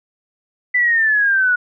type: exponential sweep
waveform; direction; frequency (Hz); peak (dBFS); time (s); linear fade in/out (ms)
sine; down; 2000 to 1450; -12; 0.74-1.56; 10
effects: none